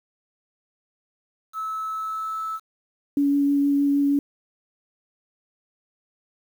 sine tone with pitch glide, 1300 to 1307.5 Hz, E6 to E6, -24 to -15 cents, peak -26 dBFS, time 1.53-2.6 s, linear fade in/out 50 ms, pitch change +9 cents, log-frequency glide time 1.89-2.47 s
sine tone with vibrato, 283 Hz, C#4, 36 cents sharp, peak -17 dBFS, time 3.17-4.19 s, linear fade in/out 2 ms, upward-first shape triangle, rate 6.4 Hz, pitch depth 11 cents each way
effects 8-bit

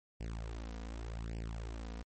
sawtooth tone with flanger, 56.1 Hz, A1, 34 cents sharp, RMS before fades -42 dBFS, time 0.2-2.03 s, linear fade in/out 10 ms, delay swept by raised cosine 0.38 to 4.18 ms, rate 0.86 Hz, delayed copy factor +0.85, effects MP3 32 kbps

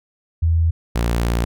sine / sawtooth tone pair in turn, 82.41 / 58.27 Hz, E2 / A#1, 0 / 0 cents, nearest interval tritone, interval 600 cents, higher first, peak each -13 dBFS, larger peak neither, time 0.42-0.71 / 0.95-1.45 s, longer second, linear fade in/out 10 ms, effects none

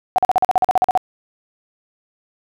sine tone bursts, 747 Hz, F#5, 16 cents sharp, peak -10 dBFS, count 13, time 0.16-0.975 s, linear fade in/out 0 ms, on 23 ms, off 43 ms, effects none

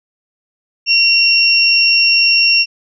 sine tone pair together, 2742 / 5484 Hz, F7 / F8, -32 / -32 cents, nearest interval octave, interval 1200 cents, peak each -11 dBFS, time 0.86-2.66 s, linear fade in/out 50 ms, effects none

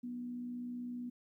sine tone with frequency modulation, 244.1 Hz, B3, 20 cents flat, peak -39 dBFS, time 0.03-1.1 s, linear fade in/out 10 ms, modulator 61 Hz, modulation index 0.23, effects 13-bit

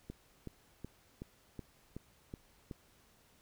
click train, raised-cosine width 3 ms, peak -30 dBFS, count 8, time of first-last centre 0.1-2.712 s, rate 2.68 Hz, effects pink hiss -67 dBFS RMS until 3.41 s

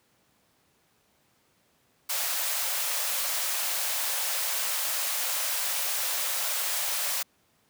white high-pass noise, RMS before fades -29 dBFS, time 2.09-7.23 s, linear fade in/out 10 ms, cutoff 500 Hz, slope 96 dB/octave, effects pink hiss -67 dBFS RMS until 7.69 s + high-pass 100 Hz 12 dB/octave

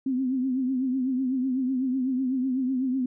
sine tone with vibrato, 259 Hz, C4, 17 cents flat, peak -23 dBFS, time 0.06-3.06 s, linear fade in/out 5 ms, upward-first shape triangle, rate 8 Hz, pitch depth 87 cents each way, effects none

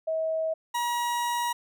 sine / 40% pulse tone pair in turn, 641 / 956.3 Hz, E5 / A#5, -49 / +44 cents, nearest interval perfect fifth, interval 693 cents, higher second, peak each -25 dBFS, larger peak neither, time 0.07-0.54 / 0.74-1.53 s, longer second, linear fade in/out 10 ms, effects none

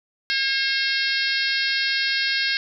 harmonic tone, 539 Hz, C#5, 49 cents flat, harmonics 3 / 4 / 5 / 6 / 7 / 8 / 9 / 10, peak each -25 / -28 / -30 / -31 / -30 / -27 / -29 / -33 dBFS, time 0.3-2.57 s, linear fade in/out 0 ms, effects none

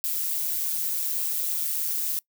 violet noise with amplitude modulation, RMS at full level -25 dBFS, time 0.04-2.19 s, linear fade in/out 0 ms, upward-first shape sine, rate 157 Hz, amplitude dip 55%, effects noise-tail reverb RT60 0.1 s tail -23 dB re dry

